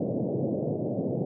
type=band-pass noise; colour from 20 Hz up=pink; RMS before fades=-29 dBFS; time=0-1.25 s; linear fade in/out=5 ms; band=120 to 630 Hz; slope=48 dB/octave; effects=none